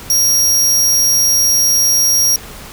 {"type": "tone", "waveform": "sawtooth", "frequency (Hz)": 5640, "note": "F8", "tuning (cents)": 16, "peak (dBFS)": -7, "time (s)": [0.1, 2.36], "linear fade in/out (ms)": 2, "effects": ["pink hiss -33 dBFS RMS until 2.72 s"]}